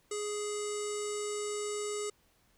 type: tone with low-pass filter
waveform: square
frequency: 416.4 Hz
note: G#4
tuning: 5 cents sharp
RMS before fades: -36 dBFS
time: 0.11-2.1 s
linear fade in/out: 5 ms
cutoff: 7900 Hz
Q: 7.5
effects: pink hiss -69 dBFS RMS until 2.57 s